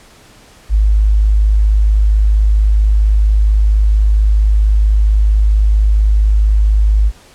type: tone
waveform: sine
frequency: 52.2 Hz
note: G#1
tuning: 10 cents sharp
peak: -7 dBFS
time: 0.69-7.12 s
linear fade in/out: 50 ms
effects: pink hiss -43 dBFS RMS until 7.34 s + low-pass 10000 Hz 12 dB/octave